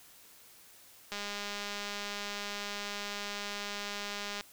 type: click train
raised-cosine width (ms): 0.2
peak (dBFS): -21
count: 672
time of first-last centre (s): 1.12-4.409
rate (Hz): 204
effects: white hiss -57 dBFS RMS until 4.52 s